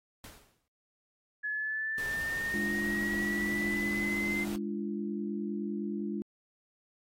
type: noise with exponential decay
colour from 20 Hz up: pink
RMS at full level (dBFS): -45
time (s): 0.24-0.68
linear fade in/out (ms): 1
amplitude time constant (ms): 95
type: linear sweep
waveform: sine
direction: up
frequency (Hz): 1700 to 2082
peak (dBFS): -31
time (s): 1.43-4.45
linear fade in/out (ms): 20
type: noise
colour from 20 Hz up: pink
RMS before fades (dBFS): -44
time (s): 1.98-4.56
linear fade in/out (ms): 0
type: chord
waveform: sine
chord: D diminished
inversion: second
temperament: equal with one note detuned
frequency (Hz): 207.7 / 293.7 / 343.4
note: Ab3 / D4 / F4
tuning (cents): 0 / 0 / -29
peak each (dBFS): -34 / -39 / -38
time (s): 2.54-6.22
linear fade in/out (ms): 0
effects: AAC 48 kbps